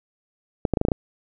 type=clicks; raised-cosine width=2 ms; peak=-6 dBFS; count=7; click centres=0.652 / 0.737 / 0.772 / 0.814 / 0.851 / 0.885 / 0.918 s; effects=none